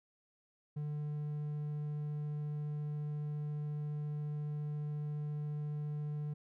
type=tone; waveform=triangle; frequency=148.8 Hz; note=D3; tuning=23 cents sharp; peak=-34 dBFS; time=0.76-6.34 s; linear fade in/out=10 ms; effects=none